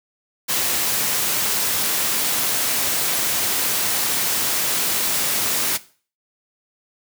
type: noise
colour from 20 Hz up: white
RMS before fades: -21 dBFS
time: 0.48-5.78 s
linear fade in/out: 20 ms
effects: noise-tail reverb RT60 0.4 s tail -17 dB re dry + high-pass 100 Hz 12 dB/octave